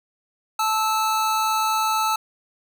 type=tone pair together; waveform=square; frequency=874.3 / 1310 Hz; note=A5 / E6; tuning=-11 / -11 cents; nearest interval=perfect fifth; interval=700 cents; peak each=-23 dBFS; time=0.59-2.16 s; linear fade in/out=5 ms; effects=none